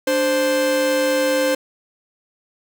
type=tone pair together; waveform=45% pulse; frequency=293.7 / 523.3 Hz; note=D4 / C5; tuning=0 / 0 cents; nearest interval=minor seventh; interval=1000 cents; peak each=-23 / -17 dBFS; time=0.07-1.55 s; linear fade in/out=5 ms; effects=none